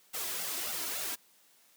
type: noise with flanger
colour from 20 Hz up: white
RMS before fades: -36 dBFS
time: 0.13-1.16 s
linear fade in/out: 20 ms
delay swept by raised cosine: 1.4 to 3.1 ms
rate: 3.5 Hz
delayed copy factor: +0.65
effects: white hiss -64 dBFS RMS until 1.76 s + high-pass 150 Hz 12 dB/octave